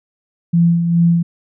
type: tone with tremolo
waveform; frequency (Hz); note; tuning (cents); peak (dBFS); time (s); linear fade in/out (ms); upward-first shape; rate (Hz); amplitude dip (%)
sine; 169.8; F3; -48; -8; 0.53-1.23; 10; sine; 2.4; 50
effects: none